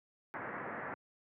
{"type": "low-pass noise", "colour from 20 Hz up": "white", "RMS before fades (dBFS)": -42, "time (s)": [0.34, 0.94], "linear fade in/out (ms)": 0, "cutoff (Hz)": 1900, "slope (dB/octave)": 48, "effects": ["high-pass 150 Hz 12 dB/octave"]}